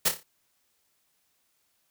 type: noise with echo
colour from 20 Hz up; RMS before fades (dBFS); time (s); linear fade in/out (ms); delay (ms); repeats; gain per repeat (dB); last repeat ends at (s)
white; -22; 0.05-0.09; 10; 29; 5; -7; 0.235
effects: white hiss -72 dBFS RMS until 1.9 s